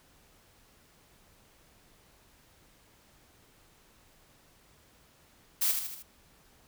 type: noise with echo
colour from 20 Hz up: blue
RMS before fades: -27 dBFS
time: 5.61-5.72 s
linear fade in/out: 10 ms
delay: 77 ms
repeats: 4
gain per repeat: -5 dB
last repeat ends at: 6.028 s
effects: pink hiss -62 dBFS RMS until 6.67 s